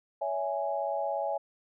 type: chord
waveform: sine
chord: C# minor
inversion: none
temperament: equal with one note detuned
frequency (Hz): 562.4 / 659.3 / 830.6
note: C#5 / E5 / G#5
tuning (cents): +25 / 0 / 0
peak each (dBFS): -33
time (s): 0.21-1.38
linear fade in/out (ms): 10
effects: none